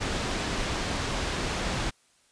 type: low-pass noise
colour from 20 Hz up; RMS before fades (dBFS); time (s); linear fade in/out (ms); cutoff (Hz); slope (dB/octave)
pink; -30; 0-1.91; 20; 5900; 12
effects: white hiss -64 dBFS RMS until 2.31 s + resampled to 22050 Hz